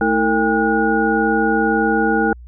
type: tone cluster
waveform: sine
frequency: 219.9 / 321.6 / 454.2 / 802 / 1448 Hz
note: A3 / E4 / A#4 / G5 / F#6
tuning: -1 / -43 / -45 / +39 / -38 cents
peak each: -20 dBFS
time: 0.01-2.33 s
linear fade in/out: 2 ms
effects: added 60 Hz sine -35 dBFS peak until 2.47 s